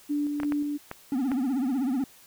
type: tone with tremolo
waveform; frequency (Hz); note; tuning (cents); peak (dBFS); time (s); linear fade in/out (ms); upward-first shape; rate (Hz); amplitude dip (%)
sine; 292.1; D4; -9; -24; 0.09-0.78; 20; square; 2.8; 30
type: clicks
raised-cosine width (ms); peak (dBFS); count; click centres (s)
0.5; -19; 5; 0.401 / 0.433 / 0.522 / 0.914 / 1.317
type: tone with vibrato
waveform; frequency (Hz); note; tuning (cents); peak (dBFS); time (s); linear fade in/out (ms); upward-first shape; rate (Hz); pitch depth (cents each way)
triangle; 262.3; C4; +4; -22; 1.12-2.04; 2; triangle; 16; 190
effects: white hiss -54 dBFS RMS until 2.26 s